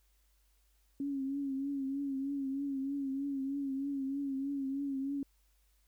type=tone with vibrato; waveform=sine; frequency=275 Hz; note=C#4; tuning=14 cents flat; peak=-33 dBFS; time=1-5.23 s; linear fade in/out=2 ms; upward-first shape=triangle; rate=3.2 Hz; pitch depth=61 cents each way; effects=added 50 Hz sine -68 dBFS peak until 5.87 s + white hiss -75 dBFS RMS until 5.87 s